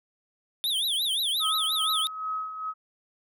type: tone with vibrato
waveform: square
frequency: 3490 Hz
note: A7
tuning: 15 cents flat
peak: -25 dBFS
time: 0.64-2.07 s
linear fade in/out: 0 ms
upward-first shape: triangle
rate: 5.7 Hz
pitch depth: 250 cents each way
type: tone with tremolo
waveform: sine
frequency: 1275 Hz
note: D#6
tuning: 42 cents sharp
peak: -27 dBFS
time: 1.39-2.74 s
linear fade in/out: 50 ms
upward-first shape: sine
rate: 2.4 Hz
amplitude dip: 60%
effects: none